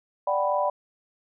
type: chord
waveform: sine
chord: G major seventh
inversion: second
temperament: equal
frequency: 587.3 / 740 / 784 / 987.8 Hz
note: D5 / F#5 / G5 / B5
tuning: 0 / 0 / 0 / 0 cents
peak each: -25 / -30 / -30 / -26 dBFS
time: 0.27-0.7 s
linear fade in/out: 5 ms
effects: none